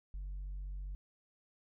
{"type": "tone", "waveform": "sine", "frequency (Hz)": 47.55, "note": "F#1", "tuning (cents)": 48, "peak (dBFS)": -37, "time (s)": [0.14, 0.95], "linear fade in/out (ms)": 0, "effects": ["tanh soft clip ceiling -38 dBFS"]}